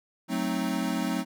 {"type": "chord", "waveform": "square", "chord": "F# diminished seventh", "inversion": "none", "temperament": "equal", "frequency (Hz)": [185, 220, 261.6, 311.1], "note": ["F#3", "A3", "C4", "Eb4"], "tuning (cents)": [0, 0, 0, 0], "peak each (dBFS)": [-33, -33, -32, -34], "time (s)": [0.28, 1.25], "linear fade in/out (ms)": 50, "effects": []}